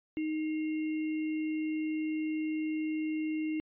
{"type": "tone with sample-and-hold", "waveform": "sine", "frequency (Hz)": 311.1, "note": "D#4", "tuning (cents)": 0, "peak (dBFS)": -30, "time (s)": [0.17, 3.6], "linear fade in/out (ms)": 0, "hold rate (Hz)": 2450, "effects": ["resampled to 8000 Hz"]}